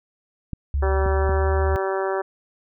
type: clicks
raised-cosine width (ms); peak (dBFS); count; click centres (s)
5; -16; 3; 0.533 / 1.061 / 1.294
type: tone with pitch glide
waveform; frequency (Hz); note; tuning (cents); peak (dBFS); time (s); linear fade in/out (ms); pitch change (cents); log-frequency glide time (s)
sine; 70.2 to 75.67; C#2 to D#2; +22 to -48; -19; 0.74-1.76; 0; +130; 0.89-1.49
type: harmonic tone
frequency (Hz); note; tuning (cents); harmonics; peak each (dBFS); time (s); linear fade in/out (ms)
192.3; G3; -33; 2 / 3 / 4 / 5 / 6 / 7 / 8 / 9; -24 / -28 / -30 / -32 / -34 / -35 / -36 / -37; 0.82-2.22; 10
effects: none